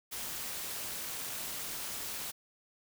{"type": "noise with amplitude modulation", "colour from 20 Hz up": "white", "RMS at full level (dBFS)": -37, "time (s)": [0.11, 2.32], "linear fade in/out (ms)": 20, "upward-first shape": "sine", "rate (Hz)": 290, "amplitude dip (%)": 55, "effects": []}